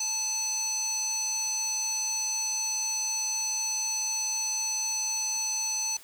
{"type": "tone with band-pass filter", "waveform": "square", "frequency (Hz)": 868, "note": "A5", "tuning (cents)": -24, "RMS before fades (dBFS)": -30, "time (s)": [0, 5.97], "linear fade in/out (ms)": 5, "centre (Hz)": 5700, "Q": 7.5, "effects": ["white hiss -51 dBFS RMS until 6.03 s"]}